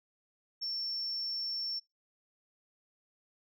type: tone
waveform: sine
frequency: 5430 Hz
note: F8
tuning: 50 cents flat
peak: -32 dBFS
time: 0.61-1.8 s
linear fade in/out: 20 ms
effects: noise-tail reverb RT60 0.2 s tail -25 dB re dry + tanh soft clip ceiling -30 dBFS